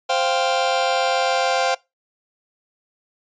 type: chord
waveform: sawtooth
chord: C suspended fourth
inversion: none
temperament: just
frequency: 523.3 / 697.7 / 784.9 Hz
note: C5 / F5 / G5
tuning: 0 / -2 / +2 cents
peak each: -18 dBFS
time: 0.09-1.75 s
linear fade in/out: 10 ms
effects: noise-tail reverb RT60 0.2 s tail -21 dB re dry + resampled to 16000 Hz